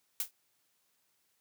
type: noise with exponential decay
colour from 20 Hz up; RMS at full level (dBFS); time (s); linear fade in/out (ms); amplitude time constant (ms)
blue; -28; 0.2-0.31; 2; 23
effects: white hiss -75 dBFS RMS until 1.4 s + high-pass 80 Hz 12 dB/octave